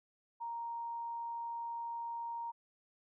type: tone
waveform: sine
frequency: 933 Hz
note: A#5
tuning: 1 cent sharp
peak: -38 dBFS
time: 0.4-2.52 s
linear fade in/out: 20 ms
effects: none